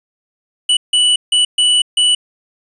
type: tone bursts at uneven times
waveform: square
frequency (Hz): 2960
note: F#7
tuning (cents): 0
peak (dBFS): -10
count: 5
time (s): 0.69-0.77 / 0.93-1.16 / 1.32-1.45 / 1.58-1.82 / 1.97-2.15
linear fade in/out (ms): 5
effects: resampled to 24000 Hz